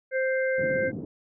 harmonic tone, 523.3 Hz, C5, in tune, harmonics 1 / 3 / 4, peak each -24 / -30 / -34 dBFS, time 0.11-0.92 s, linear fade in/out 50 ms
white band-pass noise, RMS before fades -35 dBFS, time 0.58-1.05 s, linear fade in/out 2 ms, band 110 to 360 Hz, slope 24 dB/octave
effects none

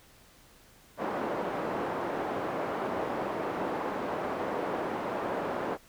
pink band-pass noise, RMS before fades -33 dBFS, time 0.97-5.78 s, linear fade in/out 50 ms, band 340 to 1000 Hz, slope 12 dB/octave, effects pink hiss -58 dBFS RMS until 5.88 s

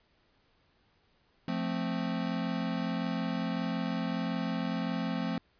square chord, F major, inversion none, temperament equal, 174.61 / 220 / 261.6 Hz, F3 / A3 / C4, 0 / 0 / 0 cents, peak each -35 / -36 / -36 dBFS, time 1.48-5.38 s, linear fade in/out 2 ms, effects pink hiss -69 dBFS RMS until 5.59 s + resampled to 11025 Hz

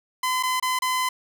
sawtooth tone with dropouts, 1020 Hz, C6, 44 cents flat, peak -18 dBFS, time 0.23-1.09 s, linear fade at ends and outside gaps 5 ms, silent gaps 0.428-0.433 / 0.599-0.625 / 0.79-0.82 s, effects none

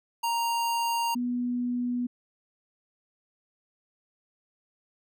square / sine tone pair in turn, 932.3 / 244.8 Hz, A#5 / B3, 0 / -15 cents, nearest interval octave + major seventh, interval 2315 cents, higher first, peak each -26 dBFS, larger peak neither, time 0.23-1.15 / 1.15-2.07 s, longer neither, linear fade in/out 10 ms, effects none

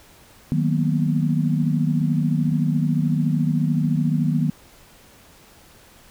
sine chord, B major seventh, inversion first, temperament equal, 155.56 / 185 / 233.1 / 246.9 Hz, D#3 / F#3 / A#3 / B3, 0 / 0 / 0 / 0 cents, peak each -20 / -25 / -25 / -25 dBFS, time 0.52-4.5 s, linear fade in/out 0 ms, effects pink hiss -50 dBFS RMS until 6.1 s

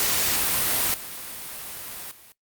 white noise with level steps, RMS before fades -23 / -36 / -49 dBFS, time 0-2.32 s, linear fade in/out 0 ms, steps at 0.94 / 2.11 s, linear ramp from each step 2 ms, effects noise-tail reverb RT60 0.1 s tail -17 dB re dry + Opus 48 kbps

